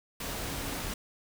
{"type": "tone in noise", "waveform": "sine", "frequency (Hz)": 277.3, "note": "C#4", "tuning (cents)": 1, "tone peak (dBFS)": -44, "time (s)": [0.45, 0.8], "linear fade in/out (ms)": 5, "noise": "pink", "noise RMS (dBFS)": -36, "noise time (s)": [0.2, 0.94], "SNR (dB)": -11, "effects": []}